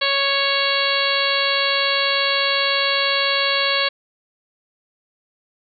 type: harmonic tone with a mistuned harmonic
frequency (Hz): 554.4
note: C#5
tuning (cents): 0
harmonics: 1 / 2 / 3 / 4 / 5 / 6 / 7 / 8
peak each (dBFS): -25 / -25 / -25 / -25 / -25 / -25 / -25 / -25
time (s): 0.01-3.89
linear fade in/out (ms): 10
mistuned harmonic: 7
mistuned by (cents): +19
effects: none